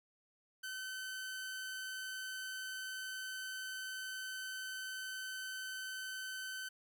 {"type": "tone", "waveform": "sawtooth", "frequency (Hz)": 1527, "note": "G6", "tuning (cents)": -46, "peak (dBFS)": -38, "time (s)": [0.63, 6.69], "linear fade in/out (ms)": 10, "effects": []}